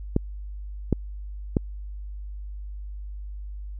clicks, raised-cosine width 3 ms, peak -7 dBFS, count 3, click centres 0.164 / 0.927 / 1.568 s, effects added 50 Hz sine -33 dBFS peak until 3.79 s

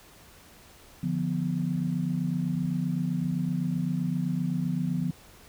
sine chord, B diminished, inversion first, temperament equal, 146.83 / 174.61 / 246.9 Hz, D3 / F3 / B3, 0 / 0 / 0 cents, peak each -31 / -28 / -32 dBFS, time 1.03-5.11 s, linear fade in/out 5 ms, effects pink hiss -53 dBFS RMS until 5.48 s

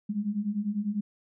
sine beating tone pair, 199.8 / 209.8 Hz, G3 / G#3, +33 / +18 cents, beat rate 10 Hz, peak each -32 / -29 dBFS, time 0.09-1.01 s, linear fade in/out 10 ms, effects none

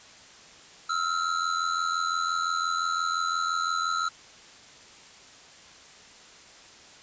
square ring-modulated tone, 1336 Hz, E6, 23 cents sharp, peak -23 dBFS, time 0.89-4.09 s, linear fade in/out 10 ms, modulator 42.9 Hz, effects white hiss -50 dBFS RMS until 7.02 s + resampled to 16000 Hz

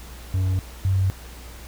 triangle / sine tone pair in turn, 93.7 / 95.34 Hz, F#2 / G2, +22 / -48 cents, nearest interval unison, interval 30 cents, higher second, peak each -17 / -17 dBFS, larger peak neither, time 0.34-0.59 / 0.85-1.1 s, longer neither, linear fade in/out 0 ms, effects added 60 Hz sine -39 dBFS peak until 1.67 s + pink hiss -44 dBFS RMS until 1.67 s

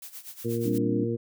blue noise with tremolo, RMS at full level -40 dBFS, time 0.02-0.78 s, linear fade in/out 2 ms, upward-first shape sine, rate 8.3 Hz, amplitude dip 80%
harmonic tone, 116.54 Hz, A#2, in tune, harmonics 1 / 2 / 3 / 4, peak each -31 / -31 / -31 / -31 dBFS, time 0.44-1.17 s, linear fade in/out 20 ms
sine chord, G suspended fourth, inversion none, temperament equal, 196 / 261.6 / 293.7 Hz, G3 / C4 / D4, 0 / 0 / 0 cents, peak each -31 / -33 / -28 dBFS, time 0.65-1.05 s, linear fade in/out 5 ms
effects none

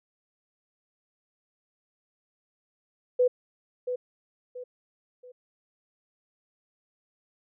sine tone with echo, 497.9 Hz, B4, 14 cents sharp, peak -18 dBFS, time 3.19-3.28 s, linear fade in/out 10 ms, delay 680 ms, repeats 3, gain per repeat -9 dB, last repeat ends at 5.32 s, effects none

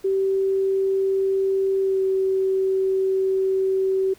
sine tone with pitch glide, 386.5 to 382.1 Hz, G4 to G4, -24 to -44 cents, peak -18 dBFS, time 0.04-4.14 s, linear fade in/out 10 ms, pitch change -20 cents, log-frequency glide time 1.82-2.02 s, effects pink hiss -53 dBFS RMS until 4.18 s

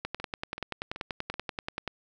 two click trains, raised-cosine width 0.3 ms, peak -23 / -16 dBFS, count 4 / 20, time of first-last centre 0.2-1.341 / 0.05-1.877 s, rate 2.63 / 10.4 Hz, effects none

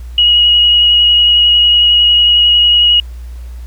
sine tone with vibrato, 2897 Hz, F#7, 37 cents flat, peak -5 dBFS, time 0.18-3 s, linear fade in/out 2 ms, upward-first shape sine, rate 11 Hz, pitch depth 11 cents each way, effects added 60 Hz sine -24 dBFS peak until 3.66 s + pink hiss -46 dBFS RMS until 3.66 s

